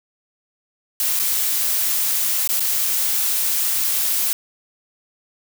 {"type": "noise with dropouts", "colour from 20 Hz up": "blue", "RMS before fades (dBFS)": -20, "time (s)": [1, 4.33], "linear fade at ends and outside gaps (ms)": 1, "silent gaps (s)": [[1.192, 1.197], [2.476, 2.49], [2.597, 2.604]], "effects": []}